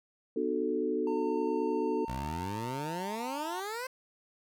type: chord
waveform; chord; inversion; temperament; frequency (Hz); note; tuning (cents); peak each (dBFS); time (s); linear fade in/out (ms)
sine; B minor seventh; none; equal with one note detuned; 246.9 / 300.9 / 370 / 440; B3 / D4 / F#4 / A4; 0 / +42 / 0 / 0; -36 / -34 / -34 / -32; 0.36-2.05; 5
type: tone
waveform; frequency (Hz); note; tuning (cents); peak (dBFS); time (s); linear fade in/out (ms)
triangle; 908; A#5; -46; -36; 1.07-3.6; 2
type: exponential sweep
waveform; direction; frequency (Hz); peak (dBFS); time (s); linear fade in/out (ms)
15% pulse; up; 59.5 to 528; -29; 2.08-3.87; 5
effects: none